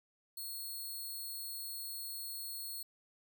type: tone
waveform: 5% pulse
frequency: 4316 Hz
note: C#8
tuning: 47 cents flat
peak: -34 dBFS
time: 0.37-2.83 s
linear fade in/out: 5 ms
effects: none